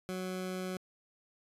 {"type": "tone", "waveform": "20% pulse", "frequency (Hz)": 185, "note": "F#3", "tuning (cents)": 0, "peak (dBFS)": -31, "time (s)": [0.09, 0.77], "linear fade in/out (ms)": 0, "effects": ["resampled to 32000 Hz"]}